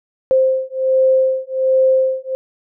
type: beating tone pair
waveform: sine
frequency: 523.3 / 524.6 Hz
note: C5 / C5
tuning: 0 / +4 cents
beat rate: 1.3 Hz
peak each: -15 dBFS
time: 0.31-2.35 s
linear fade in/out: 0 ms
effects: none